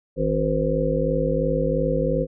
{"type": "harmonic tone with a mistuned harmonic", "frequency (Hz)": 53.2, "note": "G#1", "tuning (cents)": 42, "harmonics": [1, 3, 5, 7, 9, 10], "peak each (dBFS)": [-28, -25, -28, -30, -26, -24], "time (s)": [0.16, 2.27], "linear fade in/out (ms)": 50, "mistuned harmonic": 10, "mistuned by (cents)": -34, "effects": []}